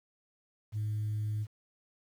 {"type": "tone", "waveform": "sine", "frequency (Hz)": 106.5, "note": "G#2", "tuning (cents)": 44, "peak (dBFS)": -29, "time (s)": [0.72, 1.47], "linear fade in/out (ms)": 50, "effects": ["tanh soft clip ceiling -28 dBFS", "10-bit"]}